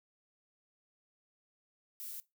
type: noise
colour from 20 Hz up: violet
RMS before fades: -44 dBFS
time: 2-2.2 s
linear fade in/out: 0 ms
effects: noise-tail reverb RT60 0.2 s tail -19 dB re dry